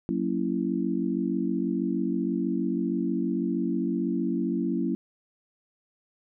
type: chord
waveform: sine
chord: F# dominant seventh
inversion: none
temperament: just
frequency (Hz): 185 / 231.2 / 277.5 / 333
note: F#3 / A#3 / C#4 / E4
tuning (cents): 0 / -14 / +2 / +18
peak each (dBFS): -30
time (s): 0.09-4.95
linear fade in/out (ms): 0
effects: none